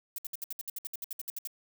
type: noise bursts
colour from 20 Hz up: violet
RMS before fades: -37 dBFS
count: 16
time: 0.16-1.473 s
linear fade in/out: 2 ms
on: 23 ms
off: 63 ms
effects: none